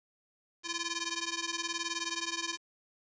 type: ring-modulated tone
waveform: 5% pulse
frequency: 687 Hz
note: F5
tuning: 29 cents flat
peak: -19 dBFS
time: 0.63-2.58 s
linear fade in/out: 50 ms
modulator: 353 Hz
effects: resampled to 16000 Hz + 9-bit